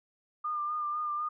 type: tone with vibrato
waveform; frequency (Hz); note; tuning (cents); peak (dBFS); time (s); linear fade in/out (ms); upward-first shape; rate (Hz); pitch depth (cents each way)
sine; 1205; D6; +44; -30; 0.44-1.29; 10; sine; 4; 29
effects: none